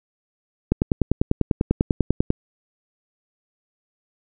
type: click train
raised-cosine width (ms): 3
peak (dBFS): -4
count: 17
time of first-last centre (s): 0.72-2.304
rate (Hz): 10.1
effects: none